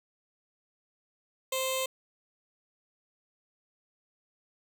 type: tone with notch filter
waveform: 10% pulse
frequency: 523.3 Hz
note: C5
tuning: in tune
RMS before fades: -31 dBFS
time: 1.52-1.86 s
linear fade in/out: 5 ms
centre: 1600 Hz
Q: 0.67
effects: none